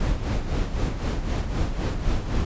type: noise with tremolo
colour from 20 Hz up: brown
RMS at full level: -22 dBFS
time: 0-2.45 s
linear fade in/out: 5 ms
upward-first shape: sine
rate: 3.9 Hz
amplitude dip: 60%
effects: resampled to 16000 Hz